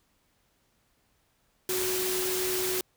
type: tone in noise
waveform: sine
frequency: 370 Hz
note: F#4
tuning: in tune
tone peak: -30 dBFS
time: 1.69-2.81 s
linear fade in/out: 2 ms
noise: white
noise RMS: -31 dBFS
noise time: 1.69-2.81 s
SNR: -2 dB
effects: pink hiss -70 dBFS RMS until 2.96 s